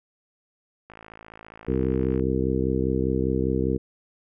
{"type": "click train", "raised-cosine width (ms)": 0.5, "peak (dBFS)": -28, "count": 72, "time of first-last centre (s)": [0.9, 2.196], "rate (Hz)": 54.8}
{"type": "harmonic tone", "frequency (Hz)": 65, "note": "C2", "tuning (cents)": -11, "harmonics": [1, 2, 3, 4, 5, 6, 7], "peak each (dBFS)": [-29, -29, -29, -29, -29, -29, -29], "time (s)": [1.67, 3.78], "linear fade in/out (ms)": 20}
{"effects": []}